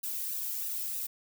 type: noise with flanger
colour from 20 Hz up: violet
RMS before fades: -35 dBFS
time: 0.03-1.07 s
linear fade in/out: 10 ms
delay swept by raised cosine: 0.91 to 1.81 ms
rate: 3.2 Hz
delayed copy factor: -0.6
effects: none